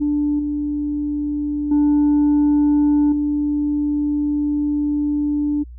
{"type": "tone with level steps", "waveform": "sine", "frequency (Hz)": 293.7, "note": "D4", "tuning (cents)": 0, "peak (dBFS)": [-15, -19, -10, -16], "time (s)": [0, 5.64], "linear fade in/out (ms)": 20, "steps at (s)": [0.39, 1.71, 3.12], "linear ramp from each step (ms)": 5, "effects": ["tanh soft clip ceiling -11 dBFS", "added 60 Hz sine -34 dBFS peak until 5.78 s"]}